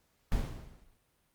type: noise with exponential decay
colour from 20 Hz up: brown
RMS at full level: -28 dBFS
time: 0.32-0.97 s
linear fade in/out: 0 ms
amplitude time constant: 140 ms
effects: pink hiss -73 dBFS RMS until 1.34 s + Opus 48 kbps